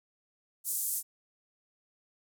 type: band-pass noise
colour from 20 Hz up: pink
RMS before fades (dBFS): -33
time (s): 0.64-1.03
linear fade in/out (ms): 50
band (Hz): 8200 to 15000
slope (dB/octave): 24
effects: none